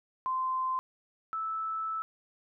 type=tone pair in turn; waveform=sine; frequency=1037 / 1312.1 Hz; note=C6 / E6; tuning=-16 / -8 cents; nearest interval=major third; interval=408 cents; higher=second; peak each=-28 / -31 dBFS; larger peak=first; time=0.26-0.79 / 1.33-2.02 s; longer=second; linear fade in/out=0 ms; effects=none